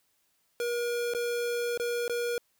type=tone with dropouts; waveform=square; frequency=477.7 Hz; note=A#4; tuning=42 cents sharp; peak=-29 dBFS; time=0.6-2.38 s; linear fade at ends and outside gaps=1 ms; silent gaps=1.137-1.148 / 1.775-1.798 / 2.08-2.096 s; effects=white hiss -72 dBFS RMS until 2.59 s